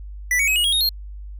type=tone with pitch steps; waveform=square; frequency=1975.5 / 2243 / 2547 / 2892 / 3284 / 3729 / 4235 Hz; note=B6 / C#7 / D#7 / F#7 / G#7 / A#7 / C8; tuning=0 / +20 / +40 / -40 / -20 / 0 / +20 cents; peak=-17 dBFS; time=0.31-0.891 s; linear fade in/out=2 ms; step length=83 ms; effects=added 50 Hz sine -32 dBFS peak until 1.39 s